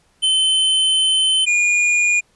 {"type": "tone pair in turn", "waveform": "square", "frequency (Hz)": [3066, 2433], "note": ["G7", "D#7"], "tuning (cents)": [-39, -39], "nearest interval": "major third", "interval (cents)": 400, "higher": "first", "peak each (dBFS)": -14, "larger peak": "neither", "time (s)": [[0.22, 1.46], [1.46, 2.21]], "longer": "first", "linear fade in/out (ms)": 20, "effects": ["pink hiss -59 dBFS RMS until 2.35 s", "resampled to 24000 Hz"]}